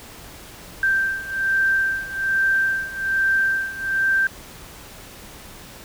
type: beating tone pair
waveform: sine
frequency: 1568 / 1569.2 Hz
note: G6 / G6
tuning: 0 / +1 cents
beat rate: 1.2 Hz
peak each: -23 / -20 dBFS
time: 0.83-4.27 s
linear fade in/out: 2 ms
effects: pink hiss -41 dBFS RMS until 5.84 s